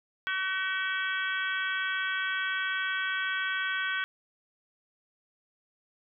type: harmonic tone with a mistuned harmonic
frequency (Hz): 378.9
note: F#4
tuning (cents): +41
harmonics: 3 / 4 / 5 / 6 / 7 / 8 / 9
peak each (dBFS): -38 / -30 / -37 / -39 / -42 / -47 / -38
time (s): 0.27-4.04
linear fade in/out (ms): 0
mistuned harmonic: 9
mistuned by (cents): -62
effects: none